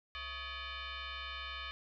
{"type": "tone with frequency modulation", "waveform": "sine", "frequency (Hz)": 659, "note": "E5", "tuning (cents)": -1, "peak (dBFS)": -40, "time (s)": [0.15, 1.71], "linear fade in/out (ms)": 0, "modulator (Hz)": 593, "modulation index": 5.3, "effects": []}